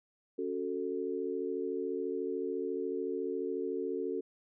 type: chord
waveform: sine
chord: F# minor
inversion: second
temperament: just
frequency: 277.5 / 370 / 444 Hz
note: C#4 / F#4 / A4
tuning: +2 / 0 / +16 cents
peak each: -39 / -36 / -36 dBFS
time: 0.38-4.21 s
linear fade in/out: 10 ms
effects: none